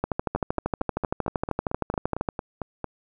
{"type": "two click trains", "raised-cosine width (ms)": 1, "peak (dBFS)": [-10, -15], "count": [30, 12], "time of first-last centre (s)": [[0.04, 2.288], [0.36, 2.843]], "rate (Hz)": [12.9, 4.43], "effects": []}